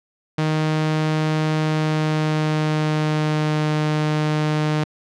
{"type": "tone with pitch glide", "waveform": "sawtooth", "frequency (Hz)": [155.56, 152.71], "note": ["D#3", "D#3"], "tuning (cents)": [0, -32], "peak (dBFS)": -14, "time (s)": [0.38, 4.84], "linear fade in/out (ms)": 5, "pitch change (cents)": -32, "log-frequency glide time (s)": [1.58, 3.71], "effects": ["low-pass 5000 Hz 12 dB/octave"]}